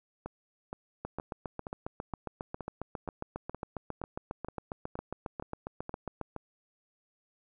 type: two click trains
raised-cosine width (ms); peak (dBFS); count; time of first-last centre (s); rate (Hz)
1; -22 / -24; 39 / 14; 1.05-6.213 / 0.26-6.363; 7.36 / 2.13
effects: none